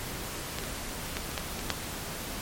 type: clicks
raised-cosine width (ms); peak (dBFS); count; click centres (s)
0.2; -14 / -19 / -14 / -22 / -13 / -17 / -8; 7; 0.586 / 0.638 / 1.169 / 1.315 / 1.378 / 1.592 / 1.703
effects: pink hiss -37 dBFS RMS until 2.41 s + MP3 64 kbps